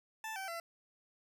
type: tone with pitch steps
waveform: 20% pulse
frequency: 880 / 770.5 / 674.7 Hz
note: A5 / G5 / E5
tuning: 0 / -30 / +40 cents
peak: -35 dBFS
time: 0.24-0.6 s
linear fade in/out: 2 ms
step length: 120 ms
effects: none